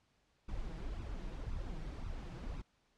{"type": "noise with flanger", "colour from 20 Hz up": "brown", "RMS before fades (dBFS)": -42, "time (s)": [0.48, 2.62], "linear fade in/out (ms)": 10, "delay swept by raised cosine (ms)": [0.8, 6.4], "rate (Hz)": 1.9, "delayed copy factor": 0.65, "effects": ["pink hiss -75 dBFS RMS until 2.97 s", "low-pass 6000 Hz 12 dB/octave"]}